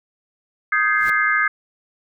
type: chord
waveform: sine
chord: Ab major seventh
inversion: second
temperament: equal with one note detuned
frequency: 1244.5 / 1568 / 1680.5 / 2093 Hz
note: Eb6 / G6 / Ab6 / C7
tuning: 0 / 0 / +20 / 0 cents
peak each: -21 dBFS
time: 0.72-1.48 s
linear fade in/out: 5 ms
type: noise with exponential growth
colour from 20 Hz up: pink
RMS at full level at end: -31 dBFS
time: 0.91-1.1 s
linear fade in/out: 2 ms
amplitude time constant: 41 ms
effects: none